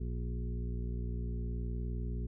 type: harmonic tone with a mistuned harmonic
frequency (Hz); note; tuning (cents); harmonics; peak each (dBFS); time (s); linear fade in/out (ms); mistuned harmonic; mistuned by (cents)
59.5; A#1; +36; 1 / 2 / 3 / 4 / 6 / 7; -35 / -41 / -45 / -47 / -51 / -52; 0-2.27; 10; 1; -32
effects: none